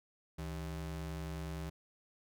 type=ring-modulated tone; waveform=square; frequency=116.54 Hz; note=A#2; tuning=in tune; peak=-37 dBFS; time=0.38-1.7 s; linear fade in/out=10 ms; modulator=45.2 Hz; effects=none